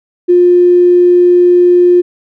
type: tone with tanh clipping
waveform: triangle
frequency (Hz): 354.7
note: F4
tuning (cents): +27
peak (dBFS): -3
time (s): 0.28-2.02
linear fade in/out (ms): 20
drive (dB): 3
effects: none